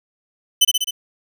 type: tone with echo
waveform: sawtooth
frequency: 3025 Hz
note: F#7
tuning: 38 cents sharp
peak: -6 dBFS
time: 0.61-0.65 s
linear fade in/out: 10 ms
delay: 65 ms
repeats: 4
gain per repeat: -3 dB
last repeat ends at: 0.91 s
effects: none